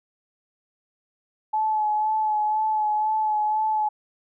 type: tone with vibrato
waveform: sine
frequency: 858 Hz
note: A5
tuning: 44 cents flat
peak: -20 dBFS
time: 1.53-3.89 s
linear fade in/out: 10 ms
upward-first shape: sine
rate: 2 Hz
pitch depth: 23 cents each way
effects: none